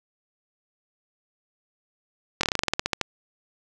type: slowing click train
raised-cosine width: 0.2 ms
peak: -5 dBFS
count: 14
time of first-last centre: 2.41-3.013 s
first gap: 23 ms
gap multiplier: 1.11
effects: none